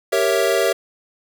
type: chord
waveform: square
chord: G diminished seventh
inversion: none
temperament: equal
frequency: 392 / 466.2 / 554.4 / 659.3 Hz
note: G4 / Bb4 / Db5 / Fb5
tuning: 0 / 0 / 0 / 0 cents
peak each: -22 dBFS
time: 0.12-0.73 s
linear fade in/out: 10 ms
effects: none